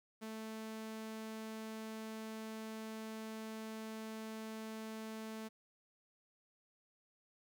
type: tone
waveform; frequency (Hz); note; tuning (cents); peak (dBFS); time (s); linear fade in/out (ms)
sawtooth; 220; A3; 0; -40; 0.21-5.49; 20
effects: 12-bit